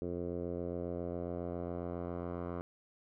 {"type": "tone with low-pass filter sweep", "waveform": "10% pulse", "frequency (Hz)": 87.31, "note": "F2", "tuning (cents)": 0, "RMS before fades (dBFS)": -39, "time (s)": [0.02, 2.61], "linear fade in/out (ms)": 0, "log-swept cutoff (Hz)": [450, 990], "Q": 2.1, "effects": []}